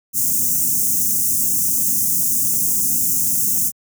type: band-stop noise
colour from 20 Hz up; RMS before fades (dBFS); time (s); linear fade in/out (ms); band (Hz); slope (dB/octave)
white; -18; 0.13-3.72; 50; 290 to 6100; 48
effects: high-pass 100 Hz 12 dB/octave